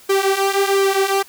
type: tone with flanger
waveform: sawtooth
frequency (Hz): 392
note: G4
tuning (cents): 0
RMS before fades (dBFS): -17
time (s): 0.09-1.23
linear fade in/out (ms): 10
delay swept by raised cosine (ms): 1.1 to 5.7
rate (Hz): 1.4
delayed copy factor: -0.75
effects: white hiss -46 dBFS RMS until 1.28 s